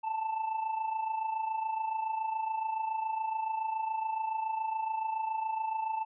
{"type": "tone with amplitude modulation", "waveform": "triangle", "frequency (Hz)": 882, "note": "A5", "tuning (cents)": 4, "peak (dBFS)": -26, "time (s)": [0.03, 6.05], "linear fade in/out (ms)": 20, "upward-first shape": "sine", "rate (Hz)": 27.1, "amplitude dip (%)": 60, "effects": ["resampled to 8000 Hz"]}